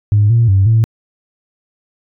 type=tone with pitch steps; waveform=sine; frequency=104 / 116.5 / 96.8 / 112.3 Hz; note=G#2 / A#2 / G2 / A2; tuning=+3 / -1 / -21 / +36 cents; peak=-6 dBFS; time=0.12-0.84 s; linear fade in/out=0 ms; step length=180 ms; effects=tanh soft clip ceiling -3 dBFS